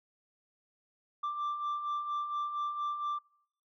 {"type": "beating tone pair", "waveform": "sine", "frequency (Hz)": [1174.7, 1179], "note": ["D6", "D6"], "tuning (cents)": [0, 6], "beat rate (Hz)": 4.3, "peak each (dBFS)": [-38, -31], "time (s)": [1.23, 3.19], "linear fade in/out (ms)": 10, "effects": ["noise-tail reverb RT60 0.7 s tail -26 dB re dry", "tanh soft clip ceiling -30 dBFS"]}